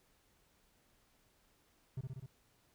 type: tone with echo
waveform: triangle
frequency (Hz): 130.7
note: C3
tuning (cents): -1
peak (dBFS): -35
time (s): 1.97-2.01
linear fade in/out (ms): 5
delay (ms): 63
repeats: 4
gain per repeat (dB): -2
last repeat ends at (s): 2.262
effects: pink hiss -72 dBFS RMS until 2.74 s